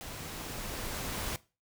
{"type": "noise with level ramp", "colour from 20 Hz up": "pink", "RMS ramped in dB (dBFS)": [-43, -35], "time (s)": [0.01, 1.36], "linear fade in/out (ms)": 0, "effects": ["noise-tail reverb RT60 0.3 s tail -19 dB re dry"]}